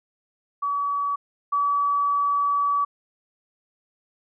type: tone pair in turn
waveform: sine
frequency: 1139 / 1144.1 Hz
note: C#6 / D6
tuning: +47 / -46 cents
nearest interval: unison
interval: 7 cents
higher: second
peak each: -22 / -19 dBFS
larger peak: second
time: 0.62-1.16 / 1.52-2.85 s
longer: second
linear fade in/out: 10 ms
effects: none